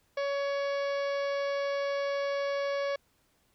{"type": "harmonic tone", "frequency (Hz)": 561, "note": "C#5", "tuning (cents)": 21, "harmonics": [1, 2, 3, 4, 5, 6, 7, 8, 9, 10], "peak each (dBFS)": [-29, -39, -41, -43, -51, -49, -55, -50, -55, -55], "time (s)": [0.17, 2.96], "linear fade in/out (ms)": 5, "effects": ["pink hiss -70 dBFS RMS until 3.54 s"]}